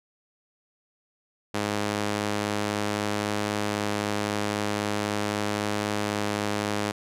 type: tone with high-pass filter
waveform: sawtooth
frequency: 103.83 Hz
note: G#2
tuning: in tune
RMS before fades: -28 dBFS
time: 1.54-6.92 s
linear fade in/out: 10 ms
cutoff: 220 Hz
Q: 0.57
effects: low-pass 10000 Hz 12 dB/octave